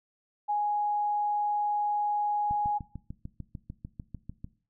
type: tone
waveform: sine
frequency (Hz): 830.6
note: G#5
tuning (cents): 0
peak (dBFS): -25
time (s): 0.48-2.79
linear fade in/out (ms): 20
type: click train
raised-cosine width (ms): 5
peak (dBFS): -26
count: 14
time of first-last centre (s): 2.51-4.445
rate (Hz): 6.72
effects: noise-tail reverb RT60 0.4 s tail -18 dB re dry